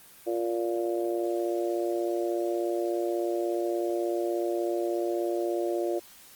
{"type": "harmonic tone", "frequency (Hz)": 116.54, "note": "A#2", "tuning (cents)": 0, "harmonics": [3, 4, 5, 6], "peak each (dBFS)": [-28, -35, -32, -37], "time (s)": [0.26, 6], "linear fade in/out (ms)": 20, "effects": ["white hiss -52 dBFS RMS until 6.35 s", "Opus 24 kbps"]}